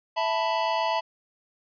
square chord, E suspended fourth, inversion none, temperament equal, 659.3 / 880 / 987.8 Hz, E5 / A5 / B5, 0 / 0 / 0 cents, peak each -29 / -28 / -29 dBFS, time 0.16-1.01 s, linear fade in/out 20 ms, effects resampled to 11025 Hz

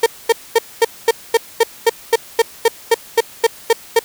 35% pulse tone bursts, 458.6 Hz, A#4, 28 cents flat, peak -6 dBFS, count 16, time 0.03-3.992 s, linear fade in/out 5 ms, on 32 ms, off 230 ms, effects white hiss -39 dBFS RMS until 4.04 s

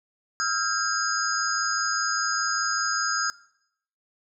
sine tone cluster, 1291 / 1396 / 1610 / 5010 / 6630 Hz, E6 / F6 / G6 / D#8 / G#8, -37 / -1 / +46 / +11 / -4 cents, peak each -30 dBFS, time 0.4-3.3 s, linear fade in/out 0 ms, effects noise-tail reverb RT60 0.7 s tail -18 dB re dry

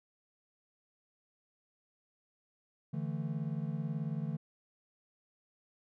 triangle chord, D suspended second, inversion none, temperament just, 146.83 / 165.19 / 220.2 Hz, D3 / E3 / A3, 0 / +4 / +2 cents, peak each -35 / -36 / -39 dBFS, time 2.93-4.37 s, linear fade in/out 10 ms, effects none

